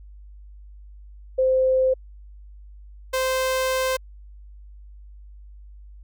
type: tone pair in turn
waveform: sine / sawtooth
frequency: 520 / 520 Hz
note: C5 / C5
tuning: -11 / -11 cents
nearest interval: unison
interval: 0 cents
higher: neither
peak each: -16 / -17 dBFS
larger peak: first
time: 1.38-1.94 / 3.13-3.97 s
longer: second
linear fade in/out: 10 ms
effects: added 50 Hz sine -41 dBFS peak until 6.03 s